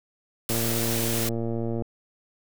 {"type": "noise", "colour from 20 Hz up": "white", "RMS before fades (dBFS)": -29, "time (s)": [0.49, 1.29], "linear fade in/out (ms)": 2}
{"type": "click train", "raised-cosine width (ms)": 2, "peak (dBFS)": -17, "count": 153, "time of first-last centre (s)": [0.5, 1.822], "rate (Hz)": 115}
{"effects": []}